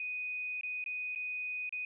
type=tone with dropouts; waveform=sine; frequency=2490 Hz; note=D#7; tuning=1 cent sharp; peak=-35 dBFS; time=0-1.85 s; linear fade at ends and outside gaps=2 ms; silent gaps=0.611-0.633 / 0.841-0.861 / 1.15-1.158 / 1.693-1.725 s; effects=none